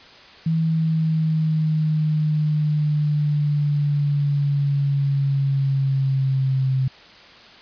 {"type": "exponential sweep", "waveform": "sine", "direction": "down", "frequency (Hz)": [162.6, 131.5], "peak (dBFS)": -17, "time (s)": [0.46, 6.88], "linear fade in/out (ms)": 5, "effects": ["white hiss -45 dBFS RMS until 7.61 s", "resampled to 11025 Hz"]}